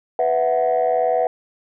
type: chord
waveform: sine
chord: B suspended fourth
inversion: none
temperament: equal with one note detuned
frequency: 496.2 / 659.3 / 740 Hz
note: B4 / E5 / F#5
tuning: +8 / 0 / 0 cents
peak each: -19 dBFS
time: 0.19-1.27 s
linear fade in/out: 2 ms
effects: tanh soft clip ceiling -10 dBFS